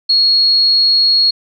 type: tone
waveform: sine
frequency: 4313 Hz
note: C#8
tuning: 48 cents flat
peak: -8 dBFS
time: 0.09-1.31 s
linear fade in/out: 10 ms
effects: none